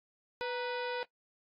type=harmonic tone with a mistuned harmonic; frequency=493.9 Hz; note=B4; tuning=in tune; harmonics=1 / 2 / 3 / 4 / 5 / 6 / 7 / 8 / 9 / 10; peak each=-36 / -39 / -42 / -48 / -45 / -53 / -50 / -50 / -56 / -54 dBFS; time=0.41-1.03 s; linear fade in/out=0 ms; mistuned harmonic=2; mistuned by=-80 cents; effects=noise-tail reverb RT60 0.1 s tail -19 dB re dry + AAC 48 kbps